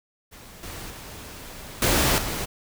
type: noise with level steps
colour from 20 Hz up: pink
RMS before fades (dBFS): -45 / -37 / -40 / -20 / -29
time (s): 0.31-2.46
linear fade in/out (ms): 20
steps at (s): 0.63 / 0.9 / 1.82 / 2.18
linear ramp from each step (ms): 2
effects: none